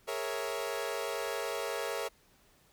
sawtooth chord, A# half-diminished seventh, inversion third, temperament equal, 415.3 / 466.2 / 554.4 / 659.3 Hz, G#4 / A#4 / C#5 / E5, 0 / 0 / 0 / 0 cents, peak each -36 / -34 / -35 / -37 dBFS, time 0.07-2.09 s, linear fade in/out 20 ms, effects pink hiss -65 dBFS RMS until 2.72 s

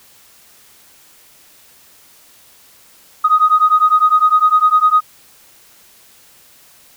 sine beating tone pair, 1244.5 / 1254.4 Hz, D#6 / D#6, 0 / +14 cents, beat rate 9.9 Hz, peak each -11 dBFS, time 3.24-5.01 s, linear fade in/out 10 ms, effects tanh soft clip ceiling -1 dBFS + white hiss -47 dBFS RMS until 6.96 s

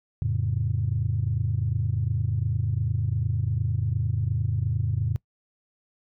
sine chord, F augmented, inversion none, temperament equal, 87.31 / 110 / 138.59 Hz, F2 / A2 / C#3, 0 / 0 / 0 cents, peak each -28 / -25 / -28 dBFS, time 0.22-5.16 s, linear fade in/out 0 ms, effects noise-tail reverb RT60 0.1 s tail -23 dB re dry + tanh soft clip ceiling -14 dBFS

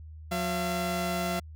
sawtooth tone pair together, 180.11 / 680 Hz, F#3 / F5, -46 / -46 cents, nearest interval octave + major seventh, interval 2300 cents, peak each -27 dBFS, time 0.31-1.4 s, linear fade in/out 10 ms, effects added 78 Hz sine -42 dBFS peak until 1.55 s

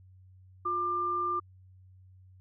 sine tone pair together, 355.3 / 1193 Hz, F4 / D6, +30 / +27 cents, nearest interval octave + major sixth, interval 2097 cents, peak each -38 / -28 dBFS, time 0.65-1.4 s, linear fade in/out 10 ms, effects added 93 Hz sine -53 dBFS peak until 2.4 s

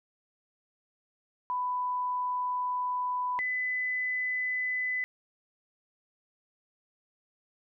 sine tone pair in turn, 995 / 2006 Hz, B5 / B6, +13 / +26 cents, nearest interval octave, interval 1213 cents, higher second, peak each -28 dBFS, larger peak neither, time 1.5-3.39 / 3.39-5.04 s, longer first, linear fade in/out 0 ms, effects none

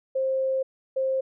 sine tone pair in turn, 529 / 529 Hz, C5 / C5, +19 / +19 cents, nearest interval unison, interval 0 cents, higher neither, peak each -22 dBFS, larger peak neither, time 0.15-0.63 / 0.96-1.21 s, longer first, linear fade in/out 10 ms, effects none

